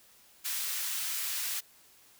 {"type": "high-pass noise", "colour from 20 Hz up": "white", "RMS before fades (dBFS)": -34, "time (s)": [0.44, 1.61], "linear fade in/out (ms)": 20, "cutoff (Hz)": 1500, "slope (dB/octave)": 12, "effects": ["white hiss -60 dBFS RMS until 2.19 s"]}